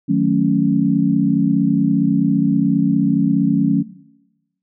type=chord; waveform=sine; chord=D# half-diminished seventh; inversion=none; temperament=equal; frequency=155.56 / 185 / 220 / 277.2 Hz; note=D#3 / F#3 / A3 / C#4; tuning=0 / 0 / 0 / 0 cents; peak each=-21 / -18 / -20 / -17 dBFS; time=0.08-3.83 s; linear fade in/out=20 ms; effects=noise-tail reverb RT60 1.0 s tail -20 dB re dry